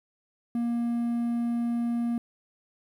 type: tone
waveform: triangle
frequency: 236 Hz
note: A#3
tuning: 22 cents sharp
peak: -23 dBFS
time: 0.55-2.18 s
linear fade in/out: 2 ms
effects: 10-bit